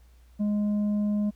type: tone with tanh clipping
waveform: triangle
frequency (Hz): 207.7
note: G#3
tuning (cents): 0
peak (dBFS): -24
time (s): 0.39-1.31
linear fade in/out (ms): 20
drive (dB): 9
effects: added 60 Hz sine -52 dBFS peak until 1.35 s + pink hiss -66 dBFS RMS until 1.35 s